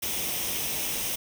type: noise with comb filter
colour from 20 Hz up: white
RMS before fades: -30 dBFS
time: 0.02-1.16 s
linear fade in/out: 10 ms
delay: 0.34 ms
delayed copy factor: +0.55
effects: none

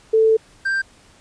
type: tone pair in turn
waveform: sine / triangle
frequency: 442.6 / 1577.2 Hz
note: A4 / G6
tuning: +10 / +10 cents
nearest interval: octave + minor seventh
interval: 2200 cents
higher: second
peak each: -11 / -16 dBFS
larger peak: first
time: 0.13-0.37 / 0.65-0.82 s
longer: first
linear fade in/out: 10 ms
effects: pink hiss -51 dBFS RMS until 1.2 s + resampled to 22050 Hz

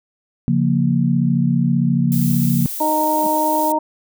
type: chord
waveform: sine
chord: Bb minor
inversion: first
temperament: just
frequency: 139.85 / 174.81 / 233.1 Hz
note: Db3 / F3 / Bb3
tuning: +16 / +2 / 0 cents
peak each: -18 dBFS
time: 0.48-2.66 s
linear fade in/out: 0 ms
type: noise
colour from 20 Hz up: violet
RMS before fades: -27 dBFS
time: 2.12-3.72 s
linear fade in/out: 0 ms
type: harmonic tone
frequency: 309 Hz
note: D#4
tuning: 12 cents flat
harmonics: 1 / 2 / 3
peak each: -22 / -21 / -17 dBFS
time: 2.8-3.79 s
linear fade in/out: 10 ms
type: tone with exponential growth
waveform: sine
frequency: 215.5 Hz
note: A3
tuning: 36 cents flat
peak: -25 dBFS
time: 3.17-3.27 s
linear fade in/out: 5 ms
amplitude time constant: 20 ms
effects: none

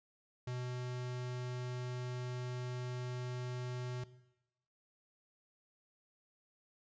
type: tone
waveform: square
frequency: 124.7 Hz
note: B2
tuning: 17 cents sharp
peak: -39 dBFS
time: 0.47-4.04 s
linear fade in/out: 5 ms
effects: noise-tail reverb RT60 0.9 s tail -17 dB re dry + resampled to 16000 Hz

